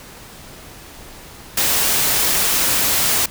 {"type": "noise", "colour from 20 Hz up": "white", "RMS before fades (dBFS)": -17, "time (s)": [1.57, 3.26], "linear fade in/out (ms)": 5, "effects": ["pink hiss -39 dBFS RMS until 3.3 s"]}